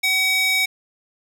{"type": "tone with high-pass filter", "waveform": "square", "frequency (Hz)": 756, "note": "F#5", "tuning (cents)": 37, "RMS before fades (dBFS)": -19, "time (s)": [0.03, 0.66], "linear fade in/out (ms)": 10, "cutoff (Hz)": 2500, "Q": 2.4, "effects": []}